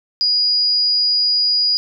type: tone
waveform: sine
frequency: 4896 Hz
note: D#8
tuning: 29 cents flat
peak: -13 dBFS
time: 0.21-1.77 s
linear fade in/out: 0 ms
effects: none